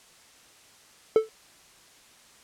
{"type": "tone with exponential decay", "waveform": "triangle", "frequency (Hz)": 440, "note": "A4", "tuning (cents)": 0, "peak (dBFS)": -10, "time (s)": [1.16, 1.29], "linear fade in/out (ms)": 1, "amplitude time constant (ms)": 28, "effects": ["white hiss -55 dBFS RMS until 2.43 s", "low-pass 9000 Hz 12 dB/octave"]}